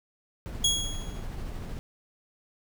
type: noise with tremolo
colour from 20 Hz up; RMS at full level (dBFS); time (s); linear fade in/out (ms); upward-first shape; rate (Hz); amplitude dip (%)
brown; -34; 0.46-1.79; 0; triangle; 13; 30
type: tone with exponential decay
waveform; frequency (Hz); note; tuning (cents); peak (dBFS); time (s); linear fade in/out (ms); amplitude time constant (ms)
25% pulse; 3322; G#7; 0; -16; 0.64-1.24; 5; 130
effects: none